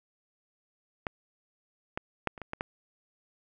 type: clicks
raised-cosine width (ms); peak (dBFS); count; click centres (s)
0.5; -16 / -17 / -12 / -29 / -24 / -19 / -16; 7; 1.068 / 1.975 / 2.273 / 2.378 / 2.417 / 2.534 / 2.609
effects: none